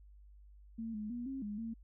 sine tone with pitch steps, 226.3 / 212.1 / 240.6 / 268.3 / 207.5 / 227.1 Hz, A3 / G#3 / B3 / C4 / G#3 / A#3, +49 / +37 / -45 / +44 / -1 / -45 cents, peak -38 dBFS, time 0.78-1.74 s, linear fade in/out 10 ms, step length 160 ms, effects added 50 Hz sine -55 dBFS peak until 1.83 s

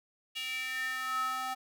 square tone with high-pass filter sweep, 258.3 Hz, C4, 22 cents flat, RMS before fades -35 dBFS, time 0.35-1.55 s, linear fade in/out 20 ms, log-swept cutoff 2800 to 930 Hz, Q 5.8, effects none

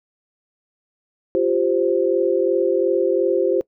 sine chord, F suspended second, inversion none, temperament equal, 349.2 / 392 / 523.3 Hz, F4 / G4 / C5, 0 / 0 / 0 cents, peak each -20 dBFS, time 1.35-3.61 s, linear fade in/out 0 ms, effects noise-tail reverb RT60 0.1 s tail -23 dB re dry

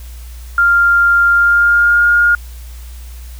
sine tone with pitch glide, 1396 to 1420.4 Hz, F6 to F6, -1 to +29 cents, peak -7 dBFS, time 0.58-2.35 s, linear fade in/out 2 ms, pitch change +30 cents, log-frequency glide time 1.31-2.06 s, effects added 60 Hz sine -28 dBFS peak until 3.39 s + white hiss -42 dBFS RMS until 3.39 s

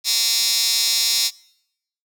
15% pulse tone with high-pass filter, 230.2 Hz, A#3, 22 cents flat, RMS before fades -19 dBFS, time 0.04-1.31 s, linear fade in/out 50 ms, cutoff 4700 Hz, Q 2.9, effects noise-tail reverb RT60 0.8 s tail -24 dB re dry

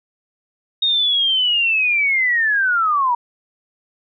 sine linear sweep, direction down, 3729 to 935 Hz, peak -14 dBFS, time 0.82-3.15 s, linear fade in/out 5 ms, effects none

